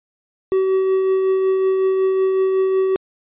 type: tone with tremolo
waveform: triangle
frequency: 380.4 Hz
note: F#4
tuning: 48 cents sharp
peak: -11 dBFS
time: 0.52-2.96 s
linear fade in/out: 0 ms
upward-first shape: triangle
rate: 5.4 Hz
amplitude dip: 30%
effects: resampled to 8000 Hz